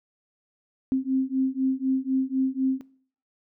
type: beating tone pair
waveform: sine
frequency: 261.6 / 265.6 Hz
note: C4 / C4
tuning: 0 / +26 cents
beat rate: 4 Hz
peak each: -25 dBFS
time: 0.92-2.81 s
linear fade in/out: 0 ms
effects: noise-tail reverb RT60 0.5 s tail -19 dB re dry